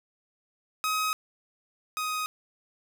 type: tone pair in turn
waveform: sawtooth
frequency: 1266 / 1252.9 Hz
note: D#6 / D#6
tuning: +30 / +12 cents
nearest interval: unison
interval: 18 cents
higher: first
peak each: -22 / -25 dBFS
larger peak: first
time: 0.84-1.13 / 1.97-2.26 s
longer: neither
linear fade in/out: 0 ms
effects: none